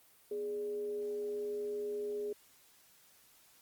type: tone with frequency modulation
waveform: sine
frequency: 415.3 Hz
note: G#4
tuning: in tune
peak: -35 dBFS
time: 0.31-2.33 s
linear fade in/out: 5 ms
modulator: 170 Hz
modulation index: 0.25
effects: white hiss -64 dBFS RMS until 3.61 s + Opus 32 kbps